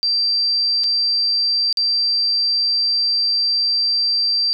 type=tone with dropouts; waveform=sine; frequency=4699 Hz; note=D8; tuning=in tune; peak=-15 dBFS; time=0.03-4.53 s; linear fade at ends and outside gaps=0 ms; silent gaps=0.836-0.841 / 1.727-1.772 s; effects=none